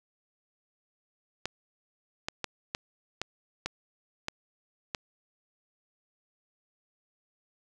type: clicks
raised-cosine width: 0.2 ms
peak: -14 dBFS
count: 8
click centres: 1.456 / 2.285 / 2.443 / 2.749 / 3.216 / 3.66 / 4.284 / 4.948 s
effects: none